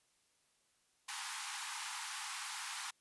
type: high-pass noise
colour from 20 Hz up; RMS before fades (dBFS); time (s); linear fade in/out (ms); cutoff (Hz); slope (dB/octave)
pink; -43; 1.08-2.91; 10; 810; 96
effects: white hiss -75 dBFS RMS until 3 s + resampled to 24000 Hz